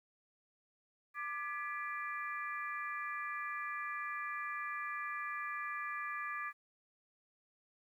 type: harmonic tone with a mistuned harmonic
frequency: 395.2 Hz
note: G4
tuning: 14 cents sharp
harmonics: 3 / 4 / 5 / 6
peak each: -41 / -43 / -46 / -48 dBFS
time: 1.14-6.53 s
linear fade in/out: 50 ms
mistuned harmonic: 4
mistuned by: +120 cents
effects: 12-bit